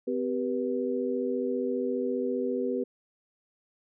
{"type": "tone cluster", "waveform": "sine", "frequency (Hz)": [254.5, 390.7, 485.5], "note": ["C4", "G4", "B4"], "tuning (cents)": [-48, -6, -30], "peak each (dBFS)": -31, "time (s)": [0.07, 2.84], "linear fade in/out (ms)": 10, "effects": []}